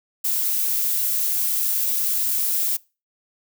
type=noise; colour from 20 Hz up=violet; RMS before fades=-22 dBFS; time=0.24-2.77 s; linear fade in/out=10 ms; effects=noise-tail reverb RT60 0.3 s tail -23 dB re dry